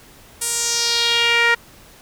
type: tone with band-pass filter sweep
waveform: sawtooth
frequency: 469.3 Hz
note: A#4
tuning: 12 cents sharp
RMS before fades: -18 dBFS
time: 0.41-1.55 s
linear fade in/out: 10 ms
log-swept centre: 9600 to 1800 Hz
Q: 2.6
effects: pink hiss -46 dBFS RMS until 2.01 s